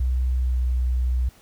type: tone with pitch glide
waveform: sine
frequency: 63.3 to 62.36 Hz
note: B1 to B1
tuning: +43 to +17 cents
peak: -19 dBFS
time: 0-1.29 s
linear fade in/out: 5 ms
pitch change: -26 cents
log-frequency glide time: 0.36-0.58 s
effects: pink hiss -54 dBFS RMS until 1.41 s